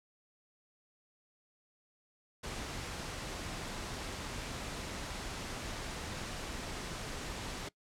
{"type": "noise", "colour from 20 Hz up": "pink", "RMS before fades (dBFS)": -41, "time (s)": [2.43, 7.69], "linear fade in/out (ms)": 10, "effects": ["noise-tail reverb RT60 0.1 s tail -21 dB re dry", "low-pass 8000 Hz 12 dB/octave"]}